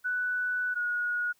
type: tone pair in turn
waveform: sine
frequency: 1486 / 1450.4 Hz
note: F#6 / F#6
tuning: +7 / -35 cents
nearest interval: unison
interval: 42 cents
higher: first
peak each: -27 dBFS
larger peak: neither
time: 0.04-0.75 / 0.75-1.33 s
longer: first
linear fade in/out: 20 ms
effects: white hiss -68 dBFS RMS until 1.39 s